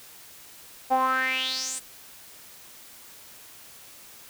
sawtooth tone with band-pass filter sweep, 259.9 Hz, C4, 11 cents flat, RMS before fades -26 dBFS, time 0.9-1.8 s, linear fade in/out 20 ms, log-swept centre 710 to 9100 Hz, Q 6.1, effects white hiss -48 dBFS RMS until 4.29 s

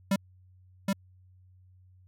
square tone with echo, 196 Hz, G3, in tune, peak -23 dBFS, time 0.11-0.16 s, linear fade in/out 5 ms, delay 770 ms, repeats 1, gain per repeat -2 dB, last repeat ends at 0.93 s, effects added 92 Hz sine -55 dBFS peak until 2.07 s + AAC 64 kbps

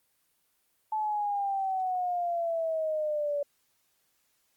sine exponential sweep, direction down, 871 to 572 Hz, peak -27 dBFS, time 0.92-3.43 s, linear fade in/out 5 ms, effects white hiss -72 dBFS RMS until 4.56 s + Opus 24 kbps

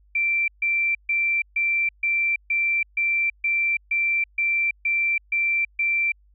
sine tone bursts, 2349 Hz, D7, in tune, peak -19 dBFS, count 13, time 0.15-6.12 s, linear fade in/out 5 ms, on 330 ms, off 140 ms, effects added 50 Hz sine -54 dBFS peak until 6.34 s

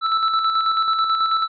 square tone with tremolo, 1318.5 Hz, E6, in tune, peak -16 dBFS, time 0.01-1.48 s, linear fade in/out 50 ms, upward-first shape square, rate 9.2 Hz, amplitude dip 40%, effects resampled to 11025 Hz

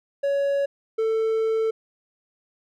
triangle tone pair in turn, 560 / 444.5 Hz, C#5 / A4, +18 / +18 cents, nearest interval major third, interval 400 cents, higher first, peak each -18 dBFS, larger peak neither, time 0.23-0.66 / 0.98-1.71 s, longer second, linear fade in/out 10 ms, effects none

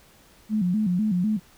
sine tone with vibrato, 196 Hz, G3, in tune, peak -20 dBFS, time 0.49-1.4 s, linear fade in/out 50 ms, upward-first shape square, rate 4 Hz, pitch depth 160 cents each way, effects pink hiss -55 dBFS RMS until 1.57 s

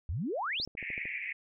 sine exponential sweep, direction up, 67.6 to 5588 Hz, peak -31 dBFS, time 0.09-0.65 s, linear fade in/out 0 ms
click train, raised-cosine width 2 ms, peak -33 dBFS, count 7, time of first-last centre 0.6-1.055 s, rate 13.2 Hz
pink band-pass noise, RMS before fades -38 dBFS, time 0.77-1.33 s, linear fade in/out 10 ms, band 1900 to 2500 Hz, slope 96 dB/octave
effects none

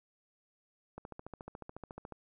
click train, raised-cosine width 1 ms, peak -30 dBFS, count 17, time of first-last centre 0.98-2.123 s, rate 14 Hz, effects none

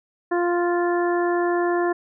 harmonic tone, 349.2 Hz, F4, in tune, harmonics 1 / 2 / 3 / 4 / 5, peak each -20 / -26 / -29 / -34 / -31 dBFS, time 0.31-1.93 s, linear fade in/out 10 ms, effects none

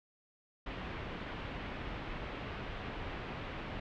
pink low-pass noise, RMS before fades -42 dBFS, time 0.66-3.8 s, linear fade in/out 5 ms, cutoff 3100 Hz, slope 24 dB/octave, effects none

